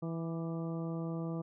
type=harmonic tone with a mistuned harmonic; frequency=164.81 Hz; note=E3; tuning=in tune; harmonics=1 / 2 / 3 / 4 / 5 / 6 / 7; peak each=-36 / -41 / -45 / -48 / -55 / -56 / -52 dBFS; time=0.02-1.42 s; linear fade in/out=10 ms; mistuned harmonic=7; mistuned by=+32 cents; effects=none